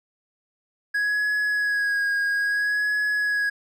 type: tone with vibrato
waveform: triangle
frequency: 1661.2 Hz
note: G#6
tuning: in tune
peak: -19 dBFS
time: 0.94-3.5 s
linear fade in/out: 10 ms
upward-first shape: sine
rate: 0.6 Hz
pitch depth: 27 cents each way
effects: none